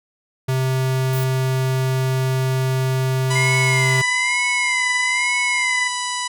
square tone, 130.81 Hz, C3, in tune, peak -18 dBFS, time 0.48-4.02 s, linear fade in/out 10 ms
violet noise, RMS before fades -33 dBFS, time 1.13-1.24 s, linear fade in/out 2 ms
harmonic tone, 987.8 Hz, B5, in tune, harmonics 1 / 2 / 3 / 4 / 5 / 6 / 7 / 8 / 9 / 10, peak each -26 / -29 / -31 / -32 / -33 / -34 / -34 / -35 / -36 / -36 dBFS, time 3.3-6.28 s, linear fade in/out 10 ms
sine tone with vibrato, 2093 Hz, C7, in tune, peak -18 dBFS, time 3.35-5.88 s, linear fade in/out 10 ms, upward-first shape sine, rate 1.1 Hz, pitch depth 84 cents each way
effects none

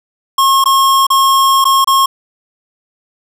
square tone with dropouts, 1080 Hz, C#6, 45 cents flat, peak -8 dBFS, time 0.38-2.06 s, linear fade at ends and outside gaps 5 ms, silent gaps 0.641-0.657 / 1.068-1.102 / 1.643-1.652 / 1.845-1.873 s, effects none

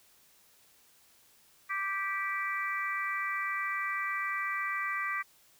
harmonic tone with a mistuned harmonic, 392 Hz, G4, in tune, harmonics 3 / 4 / 5 / 6, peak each -35 / -40 / -34 / -39 dBFS, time 1.69-5.23 s, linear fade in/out 20 ms, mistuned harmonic 6, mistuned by -19 cents, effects white hiss -63 dBFS RMS until 5.59 s

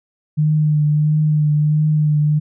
sine tone with vibrato, 151.5 Hz, D#3, 46 cents flat, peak -12 dBFS, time 0.37-2.4 s, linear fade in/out 20 ms, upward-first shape triangle, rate 1.5 Hz, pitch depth 29 cents each way, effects none

